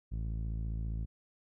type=tone with low-pass filter; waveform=sawtooth; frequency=55 Hz; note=A1; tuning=in tune; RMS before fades=-36 dBFS; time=0.11-1.06 s; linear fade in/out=20 ms; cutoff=160 Hz; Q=0.87; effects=none